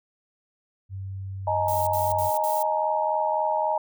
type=tone with pitch glide; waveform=sine; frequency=96.4 to 95.4 Hz; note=G2 to G2; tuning=-28 to -47 cents; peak=-31 dBFS; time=0.89-2.31 s; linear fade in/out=50 ms; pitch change=-19 cents; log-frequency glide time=1.4-1.93 s
type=chord; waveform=sine; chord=D# suspended fourth; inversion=none; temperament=equal with one note detuned; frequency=622.3 / 848.6 / 932.3 Hz; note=D#5 / G#5 / A#5; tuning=0 / +37 / 0 cents; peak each=-26 dBFS; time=1.47-3.78 s; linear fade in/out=5 ms
type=noise bursts; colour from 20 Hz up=violet; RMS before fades=-34 dBFS; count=4; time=1.68-2.626 s; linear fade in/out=2 ms; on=190 ms; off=62 ms
effects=none